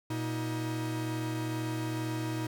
45% pulse tone pair together, 119.63 / 316.7 Hz, A#2 / D#4, +45 / +31 cents, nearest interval octave + perfect fourth, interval 1686 cents, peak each -34 / -35 dBFS, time 0.1-2.47 s, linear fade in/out 5 ms, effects none

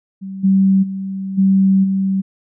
sine tone with level steps, 192.7 Hz, G3, 29 cents flat, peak -25 / -9 / -21 / -9 / -14 dBFS, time 0.21-2.22 s, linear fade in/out 20 ms, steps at 0.43 / 0.82 / 1.37 / 1.83 s, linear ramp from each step 20 ms, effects none

